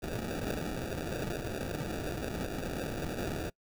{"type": "noise with sample-and-hold", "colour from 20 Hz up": "white", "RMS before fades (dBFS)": -36, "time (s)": [0.02, 3.5], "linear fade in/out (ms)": 10, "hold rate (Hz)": 1050, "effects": ["noise-tail reverb RT60 0.1 s tail -24 dB re dry"]}